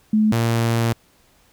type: tone pair in turn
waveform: sine / sawtooth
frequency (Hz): 215.1 / 115.67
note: A3 / A#2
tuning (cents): -39 / -13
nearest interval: major seventh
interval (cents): 1074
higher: first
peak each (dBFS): -13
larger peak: neither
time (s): 0.13-0.32 / 0.32-0.93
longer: second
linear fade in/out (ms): 5
effects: pink hiss -57 dBFS RMS until 1.52 s